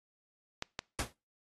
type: clicks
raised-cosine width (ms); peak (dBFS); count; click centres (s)
0.2; -17; 2; 0.624 / 0.791
type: noise with exponential decay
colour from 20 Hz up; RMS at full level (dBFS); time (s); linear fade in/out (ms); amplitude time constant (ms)
pink; -30; 0.99-1.13; 1; 29
effects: noise-tail reverb RT60 0.3 s tail -26 dB re dry + AAC 32 kbps